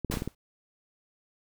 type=clicks; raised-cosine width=3 ms; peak=-19 dBFS; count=6; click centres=0.047 / 0.1 / 0.14 / 0.172 / 0.221 / 0.276 s
type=noise with exponential decay; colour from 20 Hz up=pink; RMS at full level=-30 dBFS; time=0.11-0.35 s; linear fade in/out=5 ms; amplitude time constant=52 ms
effects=none